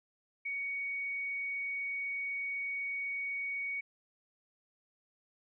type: tone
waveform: sine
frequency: 2238 Hz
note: C#7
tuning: 16 cents sharp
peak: -34 dBFS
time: 0.45-3.81 s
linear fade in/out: 10 ms
effects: none